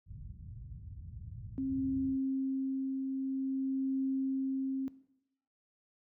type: low-pass noise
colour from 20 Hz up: pink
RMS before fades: -43 dBFS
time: 0.06-2.18 s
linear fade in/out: 50 ms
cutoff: 130 Hz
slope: 24 dB/octave
type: tone with tremolo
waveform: sine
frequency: 267 Hz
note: C4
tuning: 35 cents sharp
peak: -30 dBFS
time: 1.58-4.88 s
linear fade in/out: 0 ms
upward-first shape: triangle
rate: 0.51 Hz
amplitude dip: 35%
effects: noise-tail reverb RT60 0.8 s tail -18 dB re dry + high-pass 60 Hz 12 dB/octave